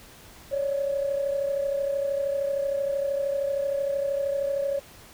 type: tone pair together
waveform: sine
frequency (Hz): 554.3 / 587.3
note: C#5 / D5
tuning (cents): 0 / 0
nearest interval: minor second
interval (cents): 100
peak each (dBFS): -24 / -31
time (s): 0.51-4.8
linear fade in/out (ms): 20
effects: tanh soft clip ceiling -17 dBFS + pink hiss -49 dBFS RMS until 5.13 s